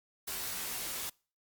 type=noise with comb filter; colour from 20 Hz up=white; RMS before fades=-38 dBFS; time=0.27-1.1 s; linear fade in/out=10 ms; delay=14 ms; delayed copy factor=-0.75; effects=noise-tail reverb RT60 0.4 s tail -26 dB re dry + Opus 48 kbps